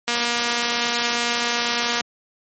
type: click train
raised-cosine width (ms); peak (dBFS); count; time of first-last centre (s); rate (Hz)
0.2; -5; 460; 0.08-2.009; 238
effects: high-pass 150 Hz 12 dB/octave + MP3 32 kbps